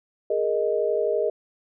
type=chord; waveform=sine; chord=Ab suspended second; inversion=none; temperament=just; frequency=415.3 / 467.2 / 623 Hz; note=Ab4 / Bb4 / Eb5; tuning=0 / +4 / +2 cents; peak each=-25 dBFS; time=0.3-1.3 s; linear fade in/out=5 ms; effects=none